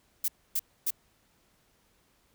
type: noise bursts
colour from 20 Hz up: violet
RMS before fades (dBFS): -28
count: 3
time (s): 0.24-0.906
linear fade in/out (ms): 5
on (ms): 42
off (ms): 270
effects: pink hiss -68 dBFS RMS until 2.34 s